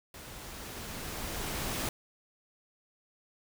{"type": "noise with level ramp", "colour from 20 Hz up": "pink", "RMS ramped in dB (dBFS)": [-47, -33], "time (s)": [0.14, 1.89], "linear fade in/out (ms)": 2, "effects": []}